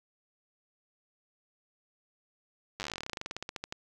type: slowing click train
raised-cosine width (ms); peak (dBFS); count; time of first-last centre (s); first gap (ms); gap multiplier
0.2; -19; 28; 2.8-3.725; 9; 1.09
effects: none